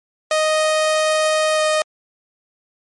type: tone with pitch glide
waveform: sawtooth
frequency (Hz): 622.3 to 618.7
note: D#5 to D#5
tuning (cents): 0 to -10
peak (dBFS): -11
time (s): 0.31-1.82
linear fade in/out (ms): 2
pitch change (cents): -10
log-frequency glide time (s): 1.55-1.6
effects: MP3 48 kbps